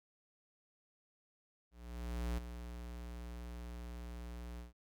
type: tone with ADSR envelope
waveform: square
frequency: 59.5 Hz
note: A#1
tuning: 36 cents sharp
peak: -35 dBFS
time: 1.71-4.73 s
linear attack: 670 ms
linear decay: 5 ms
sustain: -10 dB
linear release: 140 ms
effects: none